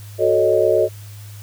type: chord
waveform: sine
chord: D# half-diminished seventh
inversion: first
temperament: equal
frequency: 370 / 440 / 554.4 / 622.3 Hz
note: F#4 / A4 / C#5 / D#5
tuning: 0 / 0 / 0 / 0 cents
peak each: -19 / -18 / -19 / -17 dBFS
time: 0.18-0.89 s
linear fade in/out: 50 ms
effects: added 103 Hz sine -34 dBFS peak until 1.42 s + white hiss -45 dBFS RMS until 1.42 s